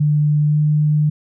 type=tone with pitch glide; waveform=sine; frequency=149.1 to 150.75 Hz; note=D3 to D3; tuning=+27 to +46 cents; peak=-12 dBFS; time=0-1.1 s; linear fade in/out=10 ms; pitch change=+19 cents; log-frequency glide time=0.45-0.57 s; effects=none